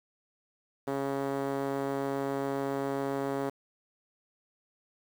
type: tone with band-pass filter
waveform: 5% pulse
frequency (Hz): 137.9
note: C#3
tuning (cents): -9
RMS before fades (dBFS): -32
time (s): 0.87-3.5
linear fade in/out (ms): 10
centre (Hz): 350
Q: 1.2
effects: 8-bit